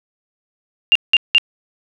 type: tone bursts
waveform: sine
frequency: 2794 Hz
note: F7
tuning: in tune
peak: -7 dBFS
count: 3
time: 0.92-1.382 s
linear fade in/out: 0 ms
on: 34 ms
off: 180 ms
effects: none